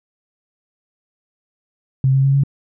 sine tone with pitch steps, 132.9 / 134.91 / 136.95 / 139.02 Hz, C3 / C#3 / C#3 / C#3, +27 / -47 / -21 / +5 cents, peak -11 dBFS, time 2.04-2.436 s, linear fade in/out 2 ms, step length 99 ms, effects none

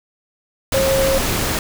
sine tone in noise, 538 Hz, C5, 48 cents sharp, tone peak -15 dBFS, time 0.74-1.18 s, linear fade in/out 2 ms, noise pink, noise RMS -20 dBFS, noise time 0.72-1.59 s, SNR +2 dB, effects none

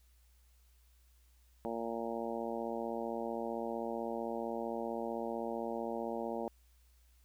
harmonic tone, 115.6 Hz, A#2, 14 cents flat, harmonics 2 / 3 / 4 / 5 / 6 / 7 / 8, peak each -42 / -43 / -42 / -42 / -45 / -45 / -48 dBFS, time 1.65-6.48 s, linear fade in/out 0 ms, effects added 60 Hz sine -63 dBFS peak until 7.24 s + white hiss -73 dBFS RMS until 7.24 s

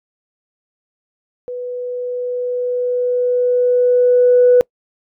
sine tone with level ramp, 493.9 Hz, B4, in tune, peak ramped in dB -23 to -5 dBFS, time 1.48-4.61 s, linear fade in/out 0 ms, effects noise-tail reverb RT60 0.1 s tail -26 dB re dry + tanh soft clip ceiling -2 dBFS

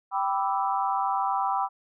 sine chord, E minor seventh, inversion first, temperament equal, 784 / 987.8 / 1174.7 / 1318.5 Hz, G5 / B5 / D6 / E6, 0 / 0 / 0 / 0 cents, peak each -27 / -28 / -31 / -33 dBFS, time 0.11-1.69 s, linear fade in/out 50 ms, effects none

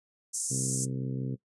pink band-pass noise, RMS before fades -33 dBFS, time 0.33-0.86 s, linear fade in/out 20 ms, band 6200 to 10000 Hz, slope 48 dB/octave
harmonic tone, 65.41 Hz, C2, in tune, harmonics 2 / 3 / 4 / 5 / 6 / 7 / 8, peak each -32 / -39 / -38 / -47 / -46 / -45 / -55 dBFS, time 0.5-1.36 s, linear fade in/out 20 ms
effects noise-tail reverb RT60 0.1 s tail -18 dB re dry + resampled to 24000 Hz

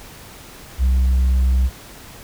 sine tone, 64.2 Hz, C2, 32 cents flat, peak -10 dBFS, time 0.78-1.7 s, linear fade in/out 50 ms, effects tanh soft clip ceiling -12 dBFS + pink hiss -40 dBFS RMS until 2.23 s

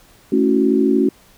sine chord, F# minor seventh, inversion first, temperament equal, 220 / 277.2 / 329.6 / 370 Hz, A3 / C#4 / E4 / F#4, 0 / 0 / 0 / 0 cents, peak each -18 / -16 / -22 / -17 dBFS, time 0.32-1.09 s, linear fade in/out 5 ms, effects pink hiss -50 dBFS RMS until 1.37 s

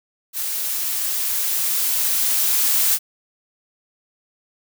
blue noise with level ramp, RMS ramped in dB -25 to -17 dBFS, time 0.33-2.99 s, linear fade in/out 50 ms, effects none

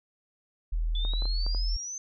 sine tone, 40.64 Hz, E1, 24 cents flat, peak -25 dBFS, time 0.72-1.77 s, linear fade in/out 10 ms
sine exponential sweep, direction up, 3448 to 6272 Hz, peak -34 dBFS, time 0.95-1.98 s, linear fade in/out 2 ms
clicks, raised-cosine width 1 ms, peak -28 dBFS, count 6, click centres 1.05 / 1.136 / 1.222 / 1.255 / 1.465 / 1.548 s
effects none

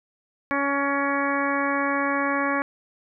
harmonic tone with a mistuned harmonic, 280.3 Hz, C#4, 19 cents sharp, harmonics 1 / 2 / 3 / 4 / 5 / 6 / 7 / 8, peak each -27 / -29 / -32 / -27 / -33 / -29 / -34 / -33 dBFS, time 0.51-2.62 s, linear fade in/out 0 ms, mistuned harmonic 7, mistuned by -23 cents, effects none

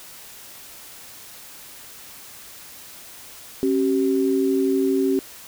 sine tone pair together, 271.3 / 383.7 Hz, C#4 / G4, -37 / -37 cents, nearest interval tritone, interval 600 cents, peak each -20 dBFS, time 3.63-5.19 s, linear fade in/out 0 ms, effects white hiss -42 dBFS RMS until 5.47 s

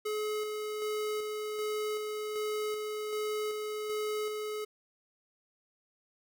square tone with tremolo, 425.5 Hz, G#4, 42 cents sharp, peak -32 dBFS, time 0.05-4.65 s, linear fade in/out 10 ms, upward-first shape square, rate 1.3 Hz, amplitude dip 30%, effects none

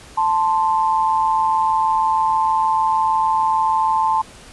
sine tone pair together, 880 / 1046.5 Hz, A5 / C6, 0 / 0 cents, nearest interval minor third, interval 300 cents, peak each -16 / -19 dBFS, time 0.17-4.22 s, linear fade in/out 10 ms, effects pink hiss -42 dBFS RMS until 4.52 s + resampled to 24000 Hz

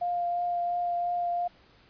sine tone with vibrato, 701 Hz, F5, 6 cents sharp, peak -26 dBFS, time 0.01-1.48 s, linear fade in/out 10 ms, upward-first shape triangle, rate 2.9 Hz, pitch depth 13 cents each way, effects pink hiss -59 dBFS RMS until 1.89 s + resampled to 11025 Hz

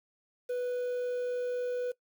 triangle tone with quantisation, 493.9 Hz, B4, in tune, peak -28 dBFS, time 0.49-1.92 s, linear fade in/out 10 ms, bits 9, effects noise-tail reverb RT60 0.1 s tail -20 dB re dry

